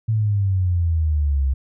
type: exponential sweep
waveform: sine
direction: down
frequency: 112.5 to 65.41 Hz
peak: -16 dBFS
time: 0.08-1.54 s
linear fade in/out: 10 ms
effects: none